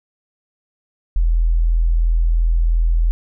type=tone; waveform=sine; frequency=41.46 Hz; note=E1; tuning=11 cents sharp; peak=-12 dBFS; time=1.16-3.11 s; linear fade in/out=0 ms; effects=none